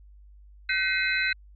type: tone cluster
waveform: sine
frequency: 1525 / 1926 / 2101 / 2533 / 4009 Hz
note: G6 / B6 / C7 / D#7 / B7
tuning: -48 / -44 / +7 / +30 / +25 cents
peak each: -27 / -33 / -29 / -30 / -32 dBFS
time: 0.69-1.33 s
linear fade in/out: 5 ms
effects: added 50 Hz sine -48 dBFS peak until 1.55 s